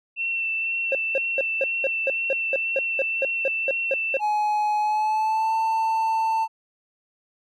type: tone with vibrato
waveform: sine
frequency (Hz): 2691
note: E7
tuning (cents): +35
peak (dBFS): -23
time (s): 0.16-4.21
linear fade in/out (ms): 50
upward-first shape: sine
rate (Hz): 2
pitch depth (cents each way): 17
type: tone bursts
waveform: triangle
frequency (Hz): 540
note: C#5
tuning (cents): -45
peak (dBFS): -18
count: 15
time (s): 0.92-4.17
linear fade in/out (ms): 2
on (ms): 30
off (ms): 200
type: tone with pitch glide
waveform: triangle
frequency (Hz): 843 to 891.6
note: G#5 to A5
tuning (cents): +26 to +23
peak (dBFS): -18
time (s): 4.19-6.48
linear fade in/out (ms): 50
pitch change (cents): +97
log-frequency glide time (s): 4.79-5.55
effects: none